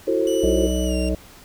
sine chord, F# half-diminished seventh, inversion third, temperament just, 333 / 370 / 444 / 532.8 Hz, E4 / F#4 / A4 / C5, +18 / 0 / +16 / +31 cents, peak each -23 dBFS, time 0.07-0.67 s, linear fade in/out 10 ms
20% pulse tone with pitch glide, 2960 to 2778 Hz, F#7 to F7, 0 to -10 cents, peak -27 dBFS, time 0.27-1.09 s, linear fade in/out 2 ms, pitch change -110 cents, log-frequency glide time 0.85-0.95 s
harmonic tone, 62.8 Hz, B1, 30 cents sharp, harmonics 1 / 3 / 5 / 7 / 9 / 10, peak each -22 / -27 / -26 / -31 / -30 / -29 dBFS, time 0.43-1.15 s, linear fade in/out 5 ms
effects pink hiss -46 dBFS RMS until 1.44 s

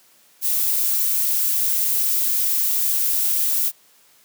violet noise, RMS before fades -20 dBFS, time 0.41-3.72 s, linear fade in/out 50 ms, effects white hiss -55 dBFS RMS until 4.24 s + high-pass 150 Hz 12 dB/octave

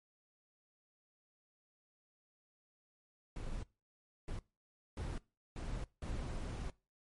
brown noise bursts at uneven times, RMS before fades -41 dBFS, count 5, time 3.36-3.63 / 4.28-4.39 / 4.97-5.18 / 5.56-5.84 / 6.02-6.7 s, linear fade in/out 2 ms, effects noise-tail reverb RT60 0.3 s tail -22 dB re dry + MP3 48 kbps

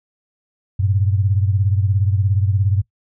sine beating tone pair, 96.1 / 113.1 Hz, G2 / A2, -34 / +48 cents, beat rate 17 Hz, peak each -15 / -21 dBFS, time 0.79-2.82 s, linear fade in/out 10 ms, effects noise-tail reverb RT60 0.1 s tail -18 dB re dry

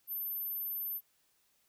sine tone, 13060 Hz, G#9, 30 cents flat, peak -35 dBFS, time 0.07-1.01 s, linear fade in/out 50 ms, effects white hiss -73 dBFS RMS until 1.68 s

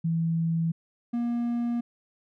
sine / triangle tone pair in turn, 164.81 / 237.5 Hz, E3 / A#3, 0 / +33 cents, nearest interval tritone, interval 633 cents, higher second, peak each -23 dBFS, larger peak neither, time 0.04-0.72 / 1.13-1.81 s, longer neither, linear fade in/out 10 ms, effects none

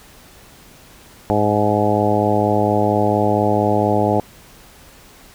harmonic tone with a mistuned harmonic, 104.3 Hz, G#2, 8 cents sharp, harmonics 1 / 2 / 3 / 4 / 5 / 6 / 7 / 8, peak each -22 / -22 / -22 / -22 / -22 / -22 / -22 / -22 dBFS, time 1.3-4.2 s, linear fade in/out 0 ms, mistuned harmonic 8, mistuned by +31 cents, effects pink hiss -45 dBFS RMS until 5.34 s

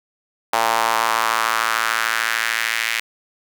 sawtooth tone with high-pass filter sweep, 113.4 Hz, A#2, 47 cents flat, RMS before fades -20 dBFS, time 0.53-3 s, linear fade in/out 5 ms, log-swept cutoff 820 to 2100 Hz, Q 2.5, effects none

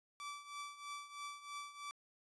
sawtooth tone with tremolo, 1159 Hz, D6, 23 cents flat, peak -39 dBFS, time 0.2-1.91 s, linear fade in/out 0 ms, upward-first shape triangle, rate 3.1 Hz, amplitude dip 80%, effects resampled to 22050 Hz

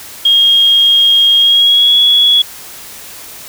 sine tone with pitch glide, 3251 to 3364 Hz, G#7 to G#7, -38 to +22 cents, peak -5 dBFS, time 0.25-2.42 s, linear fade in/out 5 ms, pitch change +60 cents, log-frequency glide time 1.38-1.97 s, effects white hiss -31 dBFS RMS until 3.48 s

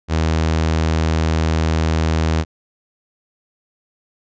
sawtooth tone, 80 Hz, D#2, 49 cents sharp, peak -11 dBFS, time 0.08-2.45 s, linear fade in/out 50 ms, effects resampled to 16000 Hz

